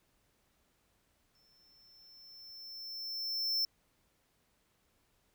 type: tone with exponential growth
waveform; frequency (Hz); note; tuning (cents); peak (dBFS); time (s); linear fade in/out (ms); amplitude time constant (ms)
square; 5340; E8; +22; -29; 1.35-3.65; 2; 500
effects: pink hiss -74 dBFS RMS until 5.34 s